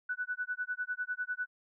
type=tone with tremolo; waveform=sine; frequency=1486 Hz; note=F#6; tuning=7 cents sharp; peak=-30 dBFS; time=0.09-1.47 s; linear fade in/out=5 ms; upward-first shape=sine; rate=10 Hz; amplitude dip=100%; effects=none